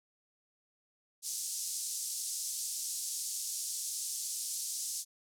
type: band-pass noise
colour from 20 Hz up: pink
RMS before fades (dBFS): -38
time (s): 1.22-5.05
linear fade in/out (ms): 50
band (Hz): 5500 to 11000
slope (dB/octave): 24
effects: none